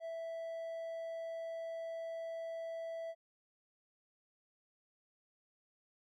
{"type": "tone", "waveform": "triangle", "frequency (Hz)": 659.3, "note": "E5", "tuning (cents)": 0, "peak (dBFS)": -38, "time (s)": [0, 3.15], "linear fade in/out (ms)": 50, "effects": []}